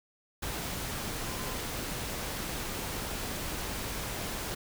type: tone in noise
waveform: sine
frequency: 1028 Hz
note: C6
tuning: 31 cents flat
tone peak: -46 dBFS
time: 1.27-1.55 s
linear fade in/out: 10 ms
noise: pink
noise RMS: -36 dBFS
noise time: 0.42-4.55 s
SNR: -13 dB
effects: none